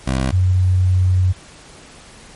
15% pulse / sine tone pair in turn, 65.41 / 92.02 Hz, C2 / F#2, 0 / -9 cents, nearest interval tritone, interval 591 cents, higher second, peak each -10 / -11 dBFS, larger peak first, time 0.06-0.32 / 0.32-1.33 s, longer second, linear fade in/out 20 ms, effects pink hiss -42 dBFS RMS until 2.35 s + MP3 48 kbps

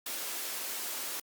white high-pass noise, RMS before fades -37 dBFS, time 0.06-1.2 s, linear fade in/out 5 ms, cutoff 250 Hz, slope 24 dB/octave, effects Opus 48 kbps

